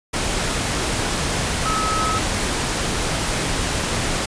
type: tone in noise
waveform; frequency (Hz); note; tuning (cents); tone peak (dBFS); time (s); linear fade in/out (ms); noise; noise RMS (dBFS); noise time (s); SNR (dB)
sine; 1287; E6; -42; -21; 1.65-2.19; 10; pink; -22; 0.13-4.26; -2
effects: resampled to 22050 Hz